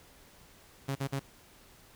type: tone bursts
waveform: sawtooth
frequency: 137.1 Hz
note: C#3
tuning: 19 cents flat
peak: -27 dBFS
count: 3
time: 0.88-1.196 s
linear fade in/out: 10 ms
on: 74 ms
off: 47 ms
effects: pink hiss -58 dBFS RMS until 1.95 s